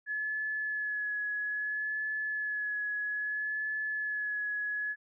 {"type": "tone with vibrato", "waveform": "sine", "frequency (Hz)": 1704, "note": "G#6", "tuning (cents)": 44, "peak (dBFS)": -31, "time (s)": [0.06, 4.96], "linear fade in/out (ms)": 50, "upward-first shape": "sine", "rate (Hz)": 0.61, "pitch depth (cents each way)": 20, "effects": []}